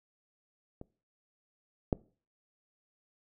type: clicks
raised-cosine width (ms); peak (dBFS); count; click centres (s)
2; -30 / -13; 2; 0.814 / 1.928
effects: noise-tail reverb RT60 0.4 s tail -22 dB re dry